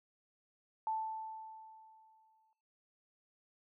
sine tone with exponential decay, 880 Hz, A5, in tune, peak -32 dBFS, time 0.87-2.53 s, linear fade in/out 1 ms, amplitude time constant 360 ms, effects noise-tail reverb RT60 0.9 s tail -22 dB re dry

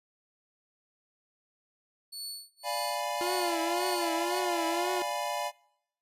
sawtooth tone with tremolo, 4435 Hz, C#8, in tune, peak -33 dBFS, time 2.12-4.4 s, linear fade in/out 10 ms, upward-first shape sine, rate 1.8 Hz, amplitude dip 100%
square chord, D diminished seventh, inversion none, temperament equal, 587.3 / 698.5 / 830.6 / 987.8 Hz, D5 / F5 / Ab5 / Cb6, 0 / 0 / 0 / 0 cents, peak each -37 dBFS, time 2.63-5.52 s, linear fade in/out 50 ms
sawtooth tone with vibrato, 346.7 Hz, F4, 13 cents flat, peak -27 dBFS, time 3.21-5.02 s, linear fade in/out 0 ms, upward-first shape triangle, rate 1.9 Hz, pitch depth 110 cents each way
effects noise-tail reverb RT60 0.8 s tail -24 dB re dry + resampled to 32000 Hz

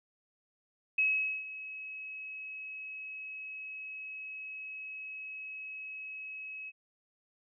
sine tone with ADSR envelope, 2565 Hz, E7, 48 cents flat, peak -24 dBFS, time 0.98-6.72 s, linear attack 6 ms, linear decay 450 ms, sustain -16 dB, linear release 37 ms, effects none

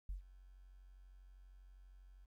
sine tone with ADSR envelope, 46.25 Hz, F#1, in tune, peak -37 dBFS, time 0.09-2.26 s, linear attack 4 ms, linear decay 120 ms, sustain -20 dB, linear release 15 ms, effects tanh soft clip ceiling -36 dBFS + 13-bit

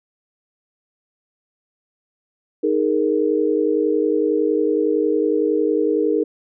sine chord, D# suspended fourth, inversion none, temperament equal, 311.1 / 415.3 / 466.2 Hz, D#4 / G#4 / A#4, 0 / 0 / 0 cents, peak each -20 dBFS, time 2.63-6.24 s, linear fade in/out 10 ms, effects none

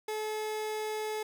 30% pulse tone, 430.2 Hz, A4, 39 cents flat, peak -30 dBFS, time 0.08-1.23 s, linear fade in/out 5 ms, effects none

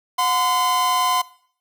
45% pulse tone pair together, 724.8 / 1025 Hz, F#5 / C6, -36 / -36 cents, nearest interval tritone, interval 600 cents, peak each -24 / -18 dBFS, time 0.18-1.22 s, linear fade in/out 10 ms, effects noise-tail reverb RT60 0.6 s tail -21 dB re dry

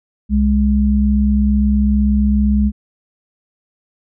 sine tone pair together, 65.41 / 207.7 Hz, C2 / G#3, 0 / 0 cents, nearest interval octave + minor sixth, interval 2000 cents, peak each -14 / -13 dBFS, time 0.29-2.72 s, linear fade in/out 50 ms, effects none

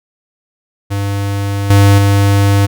square tone with level steps, 100 Hz, G2, 35 cents sharp, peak -15 / -5 / -8 dBFS, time 0.9-2.67 s, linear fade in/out 20 ms, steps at 1.7 / 1.98 s, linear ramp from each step 2 ms, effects none

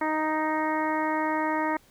harmonic tone, 311.1 Hz, D#4, in tune, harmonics 1 / 2 / 3 / 4 / 5 / 6 / 7, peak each -29 / -32 / -28 / -35 / -39 / -34 / -39 dBFS, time 0.01-1.77 s, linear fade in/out 5 ms, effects pink hiss -59 dBFS RMS until 1.9 s

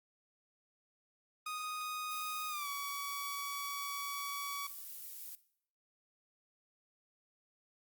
sawtooth tone with pitch glide, 1244.5 to 1134.6 Hz, D#6 to C#6, 0 to +40 cents, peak -35 dBFS, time 1.46-4.67 s, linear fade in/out 5 ms, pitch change -160 cents, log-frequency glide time 2.49-2.68 s
violet noise, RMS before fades -47 dBFS, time 2.11-5.35 s, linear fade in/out 0 ms
effects noise-tail reverb RT60 0.6 s tail -17 dB re dry + Opus 32 kbps

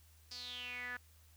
sawtooth tone with band-pass filter sweep, 246.9 Hz, B3, in tune, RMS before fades -45 dBFS, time 0.31-0.97 s, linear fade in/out 5 ms, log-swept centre 5000 to 1600 Hz, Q 7.7, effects added 79 Hz sine -62 dBFS peak until 1.36 s + white hiss -68 dBFS RMS until 1.36 s

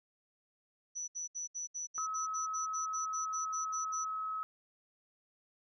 sine tone bursts, 5930 Hz, F#8, 3 cents sharp, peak -37 dBFS, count 16, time 0.95-4.05 s, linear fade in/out 20 ms, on 130 ms, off 68 ms
sine tone, 1283 Hz, E6, 47 cents flat, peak -35 dBFS, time 1.98-4.43 s, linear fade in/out 0 ms
effects none

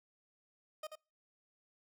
30% pulse tone with echo, 620 Hz, D#5, 6 cents flat, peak -38 dBFS, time 0.83-0.87 s, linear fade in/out 5 ms, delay 85 ms, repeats 1, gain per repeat -6 dB, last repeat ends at 0.955 s, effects noise-tail reverb RT60 0.3 s tail -25 dB re dry

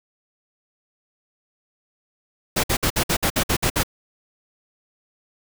pink noise bursts, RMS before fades -20 dBFS, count 10, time 2.56-3.834 s, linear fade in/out 10 ms, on 77 ms, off 56 ms, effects none

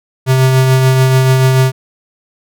square tone with tremolo, 130.81 Hz, C3, in tune, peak -6 dBFS, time 0.26-1.72 s, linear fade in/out 50 ms, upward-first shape triangle, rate 6.9 Hz, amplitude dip 35%, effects none

